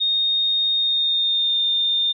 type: tone with pitch glide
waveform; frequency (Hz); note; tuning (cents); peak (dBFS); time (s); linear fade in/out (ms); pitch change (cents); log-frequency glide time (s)
sine; 3698 to 3624; A#7 to A#7; -15 to -50; -17; 0-2.13; 20; -35; 0.74-1.62
effects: none